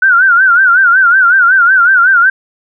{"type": "tone with vibrato", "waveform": "sine", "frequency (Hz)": 1471, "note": "F#6", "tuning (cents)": -11, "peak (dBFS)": -4, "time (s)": [0.02, 2.3], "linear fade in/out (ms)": 5, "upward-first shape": "sine", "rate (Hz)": 5.4, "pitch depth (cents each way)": 120, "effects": []}